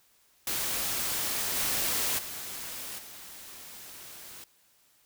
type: noise with level steps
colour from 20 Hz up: white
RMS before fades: -31 / -29 / -39 / -46 dBFS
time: 0.47-4.44 s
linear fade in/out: 2 ms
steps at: 1.56 / 2.18 / 2.98 s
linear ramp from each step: 10 ms
effects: white hiss -65 dBFS RMS until 5.05 s